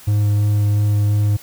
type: tone with vibrato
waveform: triangle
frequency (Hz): 103.8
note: G#2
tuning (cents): 0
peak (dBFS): -11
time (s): 0.07-1.37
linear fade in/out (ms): 10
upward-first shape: sine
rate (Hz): 2.9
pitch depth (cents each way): 9
effects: white hiss -42 dBFS RMS until 1.42 s